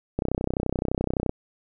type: click train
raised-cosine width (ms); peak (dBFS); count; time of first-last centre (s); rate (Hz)
2; -11; 36; 0.19-1.294; 31.7
effects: none